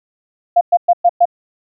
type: tone bursts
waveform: sine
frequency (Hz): 698.5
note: F5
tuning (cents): 0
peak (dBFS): -6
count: 5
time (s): 0.56-1.255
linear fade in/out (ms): 10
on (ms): 51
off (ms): 110
effects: none